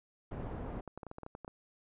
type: low-pass noise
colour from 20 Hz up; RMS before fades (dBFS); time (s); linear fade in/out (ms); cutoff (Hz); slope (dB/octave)
pink; -41; 0.31-0.81; 5; 830; 12
type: clicks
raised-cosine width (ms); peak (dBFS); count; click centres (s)
1; -30; 11; 0.877 / 0.976 / 1.032 / 1.067 / 1.114 / 1.184 / 1.233 / 1.264 / 1.351 / 1.447 / 1.479
effects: resampled to 8000 Hz